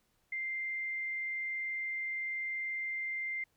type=tone; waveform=sine; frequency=2093 Hz; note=C7; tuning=in tune; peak=-34 dBFS; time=0.32-3.44 s; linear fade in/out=5 ms; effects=pink hiss -75 dBFS RMS until 3.56 s